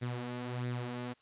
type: tone with flanger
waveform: sawtooth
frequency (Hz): 122.9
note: B2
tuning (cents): -8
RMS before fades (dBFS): -38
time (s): 0.01-1.14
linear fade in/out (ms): 20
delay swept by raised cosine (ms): 0.49 to 4.79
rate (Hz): 1.5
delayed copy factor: +0.55
effects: white hiss -68 dBFS RMS until 1.21 s + resampled to 8000 Hz